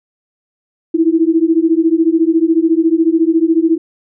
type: beating tone pair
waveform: sine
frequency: 319.9 / 333.9 Hz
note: D#4 / E4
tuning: +48 / +22 cents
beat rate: 14 Hz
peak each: -12 dBFS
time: 0.94-3.78 s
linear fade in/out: 10 ms
effects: none